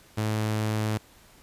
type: tone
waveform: sawtooth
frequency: 108.1 Hz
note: A2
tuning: 30 cents flat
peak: -21 dBFS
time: 0.17-0.98 s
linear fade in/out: 10 ms
effects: pink hiss -55 dBFS RMS until 1.42 s + resampled to 32000 Hz